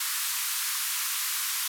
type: band-pass noise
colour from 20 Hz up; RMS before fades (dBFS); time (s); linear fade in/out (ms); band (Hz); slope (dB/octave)
white; -30; 0-1.68; 5; 1000 to 15000; 48
effects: none